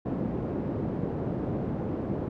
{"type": "band-pass noise", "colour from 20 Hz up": "pink", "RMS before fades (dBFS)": -31, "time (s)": [0.05, 2.29], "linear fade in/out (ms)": 10, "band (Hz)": [130, 420], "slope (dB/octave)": 12, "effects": []}